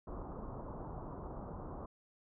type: low-pass noise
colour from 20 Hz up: pink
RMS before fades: -45 dBFS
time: 0.07-1.86 s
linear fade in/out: 5 ms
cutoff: 1200 Hz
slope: 48 dB/octave
effects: none